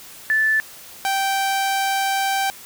sine / sawtooth tone pair in turn, 1752 / 780.4 Hz, A6 / G5, -8 / -8 cents, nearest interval octave + major second, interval 1400 cents, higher first, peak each -15 dBFS, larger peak neither, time 0.3-0.6 / 1.05-2.5 s, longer second, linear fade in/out 0 ms, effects white hiss -41 dBFS RMS until 2.65 s

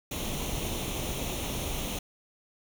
pink noise with comb filter, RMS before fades -33 dBFS, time 0.11-1.99 s, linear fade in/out 5 ms, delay 0.31 ms, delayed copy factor +0.65, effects none

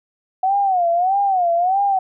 sine tone with vibrato, 739 Hz, F#5, 2 cents flat, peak -14 dBFS, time 0.43-1.99 s, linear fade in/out 5 ms, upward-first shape sine, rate 1.6 Hz, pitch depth 150 cents each way, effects none

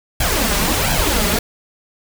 pink noise with flanger, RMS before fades -17 dBFS, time 0.2-1.39 s, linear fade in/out 5 ms, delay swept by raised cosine 1.2 to 5 ms, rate 1.4 Hz, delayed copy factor +0.75, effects none

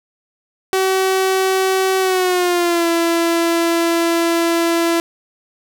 sawtooth tone with pitch glide, 379.6 to 336.2 Hz, F#4 to E4, +44 to +34 cents, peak -10 dBFS, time 0.73-5 s, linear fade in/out 0 ms, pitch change -210 cents, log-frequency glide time 1.99-2.87 s, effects none

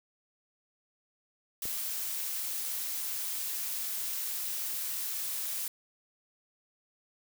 blue noise, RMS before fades -35 dBFS, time 1.62-5.68 s, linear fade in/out 2 ms
click, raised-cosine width 2 ms, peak -31 dBFS, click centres 1.655 s
effects none

